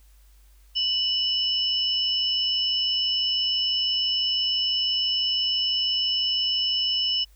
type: tone pair together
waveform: sine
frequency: 2960 / 5274 Hz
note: F#7 / E8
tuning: 0 / 0 cents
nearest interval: minor seventh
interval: 1000 cents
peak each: -23 / -26 dBFS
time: 0.75-7.25 s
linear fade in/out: 20 ms
effects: added 50 Hz sine -51 dBFS peak until 7.35 s + white hiss -63 dBFS RMS until 7.35 s